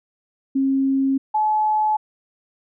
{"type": "tone pair in turn", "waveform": "sine", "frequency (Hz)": [270, 857.2], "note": ["C#4", "A5"], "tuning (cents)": [-45, -45], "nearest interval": "octave + minor sixth", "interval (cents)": 2000, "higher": "second", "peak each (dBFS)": -16, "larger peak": "neither", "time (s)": [[0.55, 1.18], [1.34, 1.97]], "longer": "neither", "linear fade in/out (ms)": 10, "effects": []}